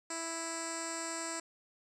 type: tone with low-pass filter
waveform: 10% pulse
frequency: 329.6 Hz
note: E4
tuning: in tune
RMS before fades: -39 dBFS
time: 0.1-1.4 s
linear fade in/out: 5 ms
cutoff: 7600 Hz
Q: 8.3
effects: none